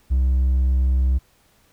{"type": "tone with hard clipping", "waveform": "sine", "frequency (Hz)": 64.8, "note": "C2", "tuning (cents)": -16, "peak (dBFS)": -16, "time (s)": [0.1, 1.19], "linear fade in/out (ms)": 20, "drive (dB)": 2, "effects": ["pink hiss -59 dBFS RMS until 1.72 s"]}